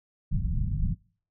pink low-pass noise, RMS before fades -27 dBFS, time 0.31-0.95 s, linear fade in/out 10 ms, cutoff 190 Hz, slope 48 dB/octave, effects noise-tail reverb RT60 0.5 s tail -26 dB re dry

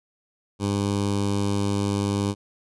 15% pulse tone with notch filter, 100.7 Hz, G2, 47 cents sharp, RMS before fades -24 dBFS, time 0.59-2.35 s, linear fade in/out 50 ms, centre 1800 Hz, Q 1.2, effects resampled to 24000 Hz

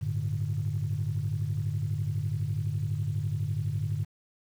sine chord, G suspended second, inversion none, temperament equal, 98 / 110 / 146.83 Hz, G2 / A2 / D3, 0 / 0 / 0 cents, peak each -31 dBFS, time 0.01-4.05 s, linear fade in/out 20 ms, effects tanh soft clip ceiling -20 dBFS + 9-bit

